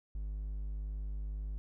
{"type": "tone", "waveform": "triangle", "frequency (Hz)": 51, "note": "G#1", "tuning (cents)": -31, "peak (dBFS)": -34, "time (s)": [0.15, 1.58], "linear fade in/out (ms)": 0, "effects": []}